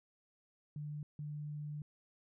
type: tone bursts at uneven times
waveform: sine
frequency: 148.7 Hz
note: D3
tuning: 22 cents sharp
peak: -40 dBFS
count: 2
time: 0.76-1.03 / 1.19-1.82 s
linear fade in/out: 2 ms
effects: none